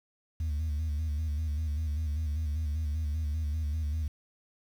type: tone with vibrato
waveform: sine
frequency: 76.4 Hz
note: D#2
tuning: 31 cents flat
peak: -26 dBFS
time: 0.4-4.08 s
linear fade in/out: 5 ms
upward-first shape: square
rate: 5.1 Hz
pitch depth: 70 cents each way
effects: tanh soft clip ceiling -27 dBFS + 9-bit